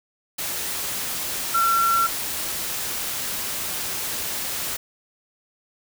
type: tone in noise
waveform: sine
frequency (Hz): 1358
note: F6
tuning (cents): -49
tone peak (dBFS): -17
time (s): 1.54-2.07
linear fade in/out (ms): 10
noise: white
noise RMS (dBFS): -28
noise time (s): 0.38-4.77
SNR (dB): +8
effects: none